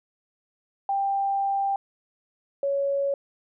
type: tone pair in turn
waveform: sine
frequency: 790 / 557.5 Hz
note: G5 / C#5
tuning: +13 / +10 cents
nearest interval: tritone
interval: 603 cents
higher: first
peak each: -22 dBFS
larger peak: neither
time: 0.89-1.76 / 2.63-3.14 s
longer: first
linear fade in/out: 2 ms
effects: none